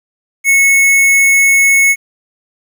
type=tone; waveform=square; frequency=2198 Hz; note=C#7; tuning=15 cents flat; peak=-7 dBFS; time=0.44-1.96 s; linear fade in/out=50 ms; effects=8-bit